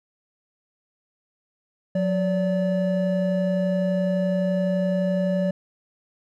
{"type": "tone pair together", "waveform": "triangle", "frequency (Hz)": [181.74, 577], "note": ["F#3", "D5"], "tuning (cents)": [-31, -31], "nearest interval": "octave + minor sixth", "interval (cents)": 2000, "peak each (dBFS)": [-20, -22], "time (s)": [1.95, 5.51], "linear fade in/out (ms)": 5, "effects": []}